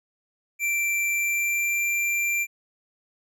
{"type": "tone with pitch glide", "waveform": "square", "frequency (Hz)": [2349, 2365], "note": ["D7", "D7"], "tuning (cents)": [0, 12], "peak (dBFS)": -23, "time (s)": [0.59, 2.47], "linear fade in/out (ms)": 50, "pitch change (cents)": 12, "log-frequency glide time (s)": [1.1, 1.87], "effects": []}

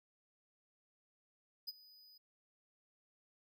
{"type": "tone with ADSR envelope", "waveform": "square", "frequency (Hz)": 4978, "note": "D#8", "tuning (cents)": 0, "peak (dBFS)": -39, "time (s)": [1.67, 2.18], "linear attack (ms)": 16, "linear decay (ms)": 29, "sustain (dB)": -21, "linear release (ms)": 8, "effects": []}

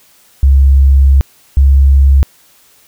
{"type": "tone pair in turn", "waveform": "sine", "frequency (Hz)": [68.1, 68.44], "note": ["C#2", "C#2"], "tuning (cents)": [-30, -22], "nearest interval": "unison", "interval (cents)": 8, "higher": "second", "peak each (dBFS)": -3, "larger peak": "neither", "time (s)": [[0.43, 1.21], [1.57, 2.23]], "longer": "first", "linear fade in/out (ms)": 0, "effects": ["white hiss -47 dBFS RMS until 2.87 s"]}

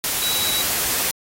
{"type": "tone in noise", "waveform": "sine", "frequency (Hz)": 3900, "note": "B7", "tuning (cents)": -23, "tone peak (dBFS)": -23, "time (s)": [0.22, 0.62], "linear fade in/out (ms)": 0, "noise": "white", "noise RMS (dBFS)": -22, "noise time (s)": [0.04, 1.11], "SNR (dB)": -4, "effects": ["AAC 48 kbps"]}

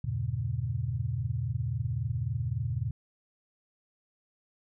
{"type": "chord", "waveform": "sine", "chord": "E diminished seventh", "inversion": "none", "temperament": "just", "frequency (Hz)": [82.41, 98.89, 118.67, 142.4], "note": ["E2", "G2", "Bb2", "Db3"], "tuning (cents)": [0, 16, 31, 47], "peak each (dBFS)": [-37, -36, -31, -36], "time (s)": [0.04, 2.91], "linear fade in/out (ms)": 5, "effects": []}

